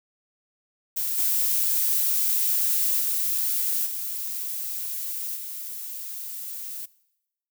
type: noise with level steps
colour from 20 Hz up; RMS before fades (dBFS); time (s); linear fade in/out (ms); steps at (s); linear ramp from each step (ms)
violet; -27 / -23 / -25 / -31 / -35; 0.96-6.86; 10; 1.17 / 2.99 / 3.85 / 5.35; 20
effects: noise-tail reverb RT60 0.9 s tail -21 dB re dry